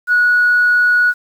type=tone; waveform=sine; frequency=1462 Hz; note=F#6; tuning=21 cents flat; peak=-8 dBFS; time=0.07-1.14 s; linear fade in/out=50 ms; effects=tanh soft clip ceiling -5 dBFS + 7-bit